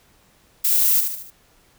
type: noise with echo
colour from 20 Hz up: violet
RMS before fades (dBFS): -18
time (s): 0.64-1.01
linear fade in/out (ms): 10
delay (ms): 74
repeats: 4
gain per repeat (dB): -6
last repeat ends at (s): 1.306
effects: pink hiss -57 dBFS RMS until 1.78 s